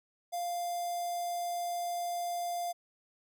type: tone with notch filter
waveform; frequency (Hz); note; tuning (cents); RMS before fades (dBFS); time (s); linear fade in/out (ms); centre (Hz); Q
square; 698.5; F5; 0; -35; 0.32-2.73; 20; 2400; 0.67
effects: none